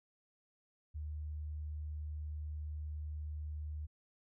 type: tone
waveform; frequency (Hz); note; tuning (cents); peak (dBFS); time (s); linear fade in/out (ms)
sine; 75.8; D#2; -45; -39; 0.94-3.87; 20
effects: none